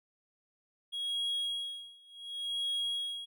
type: tone with tremolo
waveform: triangle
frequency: 3301 Hz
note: G#7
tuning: 11 cents flat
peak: -29 dBFS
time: 0.92-3.26 s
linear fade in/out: 20 ms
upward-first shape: sine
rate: 0.68 Hz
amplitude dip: 95%
effects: none